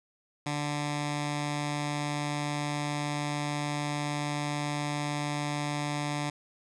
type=tone with notch filter; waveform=10% pulse; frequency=146.83 Hz; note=D3; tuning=in tune; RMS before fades=-32 dBFS; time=0.46-6.3 s; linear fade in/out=5 ms; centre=470 Hz; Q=1.3; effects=resampled to 22050 Hz + 9-bit